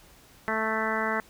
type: harmonic tone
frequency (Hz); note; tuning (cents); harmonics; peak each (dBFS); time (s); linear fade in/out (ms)
220; A3; 0; 1 / 2 / 3 / 4 / 5 / 6 / 7 / 8 / 9; -34 / -34 / -34 / -34 / -34 / -34 / -34 / -34 / -34; 0.48-1.2; 0
effects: pink hiss -55 dBFS RMS until 1.29 s